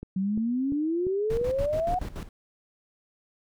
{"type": "click train", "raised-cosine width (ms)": 3, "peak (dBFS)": -24, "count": 5, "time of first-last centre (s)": [0.03, 1.414], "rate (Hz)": 2.89}
{"type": "exponential sweep", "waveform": "sine", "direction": "up", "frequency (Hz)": [185, 745], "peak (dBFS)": -24, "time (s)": [0.16, 1.99], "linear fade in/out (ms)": 5}
{"type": "noise with tremolo", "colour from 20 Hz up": "brown", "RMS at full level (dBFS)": -32, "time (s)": [1.3, 2.29], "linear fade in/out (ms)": 2, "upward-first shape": "square", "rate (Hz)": 7, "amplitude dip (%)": 80}
{"effects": []}